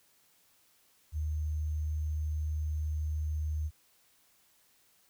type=tone with sample-and-hold; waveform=sine; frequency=76.8 Hz; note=D#2; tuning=22 cents flat; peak=-30 dBFS; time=1.12-3.71 s; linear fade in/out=50 ms; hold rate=6300 Hz; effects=white hiss -67 dBFS RMS until 5.09 s